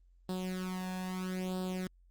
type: tone with flanger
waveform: sawtooth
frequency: 184.8 Hz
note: F#3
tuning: 2 cents flat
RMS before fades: -37 dBFS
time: 0.29-1.87 s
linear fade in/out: 0 ms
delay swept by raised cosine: 0.23 to 1.18 ms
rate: 0.77 Hz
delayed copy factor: +0.8
effects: added 44 Hz sine -60 dBFS peak until 2.1 s + Opus 24 kbps